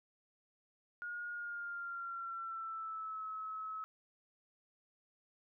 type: tone with pitch glide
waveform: sine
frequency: 1432 to 1290.6 Hz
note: F6 to E6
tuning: +43 to -37 cents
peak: -40 dBFS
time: 1.02-3.84 s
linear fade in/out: 0 ms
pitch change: -180 cents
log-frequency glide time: 1.31-3.25 s
effects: none